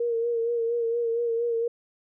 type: tone with vibrato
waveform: sine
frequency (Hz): 466.2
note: A#4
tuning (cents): 0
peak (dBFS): -23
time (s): 0-1.68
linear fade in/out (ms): 5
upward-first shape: sine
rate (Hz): 4.3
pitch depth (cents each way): 37
effects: none